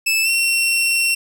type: tone with pitch glide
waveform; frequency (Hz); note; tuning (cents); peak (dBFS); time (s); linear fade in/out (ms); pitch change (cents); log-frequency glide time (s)
sawtooth; 2624 to 2721; E7 to F7; -9 to -46; -12; 0.06-1.15; 10; +63; 0.23-0.29
effects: 9-bit